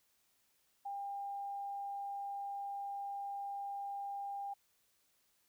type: tone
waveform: sine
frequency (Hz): 800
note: G5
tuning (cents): +35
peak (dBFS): -39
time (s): 0.85-4.54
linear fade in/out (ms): 10
effects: white hiss -75 dBFS RMS until 5.48 s